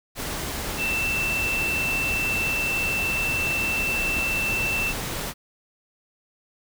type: tone in noise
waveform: sine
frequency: 2670 Hz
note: E7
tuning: 22 cents sharp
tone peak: -23 dBFS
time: 0.77-4.94 s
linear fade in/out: 50 ms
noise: pink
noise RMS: -30 dBFS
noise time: 0.15-5.34 s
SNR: +4 dB
effects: none